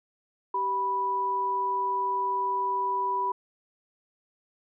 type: tone pair together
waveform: sine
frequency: 388.7 / 984.3 Hz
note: G4 / B5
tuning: -15 / -6 cents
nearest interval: octave + major third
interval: 1609 cents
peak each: -35 / -25 dBFS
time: 0.54-3.32 s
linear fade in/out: 5 ms
effects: none